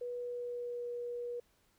sine tone with pitch glide, 487.7 to 481.5 Hz, B4 to B4, -22 to -44 cents, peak -37 dBFS, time 0.01-1.4 s, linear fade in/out 5 ms, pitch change -22 cents, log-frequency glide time 0.17-0.88 s, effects pink hiss -72 dBFS RMS until 1.78 s

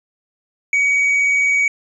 triangle tone with amplitude modulation, 2259 Hz, C#7, 32 cents sharp, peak -10 dBFS, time 0.73-1.68 s, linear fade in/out 2 ms, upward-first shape sine, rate 79.8 Hz, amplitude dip 30%, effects resampled to 22050 Hz

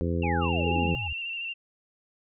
harmonic tone, 85.1 Hz, F2, 44 cents flat, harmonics 1 / 2 / 3 / 4 / 5 / 6, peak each -28 / -31 / -33 / -34 / -35 / -36 dBFS, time 0.01-0.95 s, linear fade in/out 0 ms
sine exponential sweep, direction down, 2831 to 68.1 Hz, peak -32 dBFS, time 0.22-1.13 s, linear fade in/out 5 ms
sine tone with tremolo, 826 Hz, G#5, 10 cents flat, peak -28 dBFS, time 0.23-1.08 s, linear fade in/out 10 ms, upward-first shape sine, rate 2.3 Hz, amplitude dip 80%
sine tone with vibrato, 2738 Hz, F7, 35 cents flat, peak -31 dBFS, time 0.41-1.54 s, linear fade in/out 20 ms, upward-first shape square, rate 13 Hz, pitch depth 30 cents each way
effects none

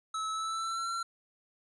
square tone with pitch glide, 1299 to 1359.6 Hz, E6 to F6, -26 to -47 cents, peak -33 dBFS, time 0.14-1.03 s, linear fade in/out 5 ms, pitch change +79 cents, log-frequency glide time 0.31-0.9 s, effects resampled to 22050 Hz

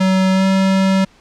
square tone with pitch glide, 188.8 to 191.66 Hz, F#3 to G3, +35 to -39 cents, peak -12 dBFS, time 0-1.05 s, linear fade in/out 10 ms, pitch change +26 cents, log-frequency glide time 0.32-0.45 s, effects pink hiss -50 dBFS RMS until 1.2 s + low-pass 6000 Hz 12 dB/octave

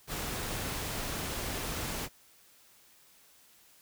pink noise, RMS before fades -36 dBFS, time 0.07-2.09 s, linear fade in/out 50 ms, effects white hiss -61 dBFS RMS until 3.81 s

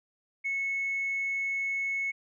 sine tone, 2198 Hz, C#7, 15 cents flat, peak -27 dBFS, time 0.44-2.12 s, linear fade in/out 20 ms, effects tanh soft clip ceiling -24 dBFS

